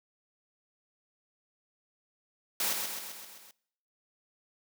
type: noise with echo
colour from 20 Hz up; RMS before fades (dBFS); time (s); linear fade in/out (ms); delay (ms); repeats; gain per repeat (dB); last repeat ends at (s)
white; -30; 2.6-2.73; 2; 130; 6; -4; 3.51
effects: noise-tail reverb RT60 0.7 s tail -23 dB re dry + high-pass 200 Hz 12 dB/octave